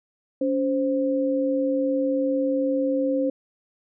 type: tone pair together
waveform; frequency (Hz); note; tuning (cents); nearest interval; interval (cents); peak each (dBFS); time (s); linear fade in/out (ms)
sine; 280.8 / 523.3; C#4 / C5; +22 / 0; major seventh; 1078; -23; 0.41-3.3; 5
effects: none